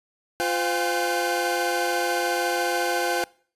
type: tone cluster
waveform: 45% pulse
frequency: 350.4 / 513 / 707 / 808 / 1525 Hz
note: F4 / C5 / F5 / G#5 / G6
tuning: +6 / -34 / +21 / -48 / -48 cents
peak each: -29 dBFS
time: 0.4-3.24 s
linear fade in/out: 0 ms
effects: noise-tail reverb RT60 0.5 s tail -24 dB re dry + resampled to 32000 Hz